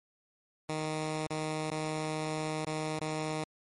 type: tone with dropouts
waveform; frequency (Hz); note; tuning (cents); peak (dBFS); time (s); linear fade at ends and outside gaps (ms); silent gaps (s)
10% pulse; 155.56; D#3; 0; -24; 0.69-3.44; 2; 1.269-1.306 / 1.704-1.715 / 2.65-2.669 / 2.992-3.012
effects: MP3 48 kbps